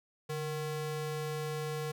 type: ring-modulated tone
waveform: square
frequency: 306.4 Hz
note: D#4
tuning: 27 cents flat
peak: -32 dBFS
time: 0.29-1.92 s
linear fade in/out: 10 ms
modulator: 160 Hz
effects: none